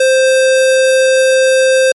sine tone with sample-and-hold, 523.3 Hz, C5, in tune, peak -6 dBFS, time 0-1.92 s, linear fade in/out 5 ms, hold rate 2100 Hz, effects MP3 48 kbps

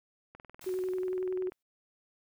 click train, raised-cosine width 0.5 ms, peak -34 dBFS, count 25, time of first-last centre 0.35-1.521 s, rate 20.5 Hz
white noise with exponential decay, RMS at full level -50 dBFS, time 0.61-1.63 s, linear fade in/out 5 ms, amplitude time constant 220 ms
sine tone with vibrato, 370 Hz, F#4, in tune, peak -30 dBFS, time 0.66-1.5 s, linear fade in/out 10 ms, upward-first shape sine, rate 11 Hz, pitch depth 19 cents each way
effects none

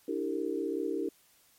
sine chord, E half-diminished seventh, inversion third, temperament equal with one note detuned, 293.7 / 329.6 / 392 / 457.1 Hz, D4 / E4 / G4 / Bb4, 0 / 0 / 0 / -34 cents, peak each -36 / -35 / -35 / -36 dBFS, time 0.08-1.09 s, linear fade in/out 5 ms, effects white hiss -64 dBFS RMS until 1.58 s + MP3 64 kbps

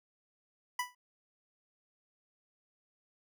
25% pulse tone with exponential decay, 987.8 Hz, B5, in tune, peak -25 dBFS, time 0.79-0.95 s, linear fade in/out 5 ms, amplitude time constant 33 ms, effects none

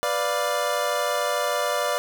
25% pulse chord, B diminished, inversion none, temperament equal, 493.9 / 587.3 / 698.5 Hz, B4 / D5 / F5, 0 / 0 / 0 cents, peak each -25 / -21 / -25 dBFS, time 0.03-1.98 s, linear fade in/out 0 ms, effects none

